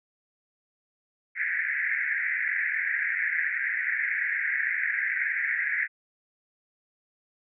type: band-pass noise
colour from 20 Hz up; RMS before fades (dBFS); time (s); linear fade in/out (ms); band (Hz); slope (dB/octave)
pink; -28; 1.35-5.88; 50; 1600 to 2200; 96
effects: none